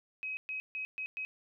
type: tone bursts at uneven times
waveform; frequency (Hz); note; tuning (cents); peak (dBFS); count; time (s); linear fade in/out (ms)
sine; 2539; D#7; +34; -35; 5; 0.23-0.37 / 0.49-0.6 / 0.75-0.85 / 0.98-1.06 / 1.17-1.25; 0
effects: none